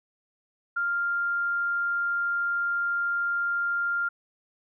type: tone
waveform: sine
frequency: 1396.9 Hz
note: F6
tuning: in tune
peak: -24 dBFS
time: 0.76-4.09 s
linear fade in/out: 10 ms
effects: none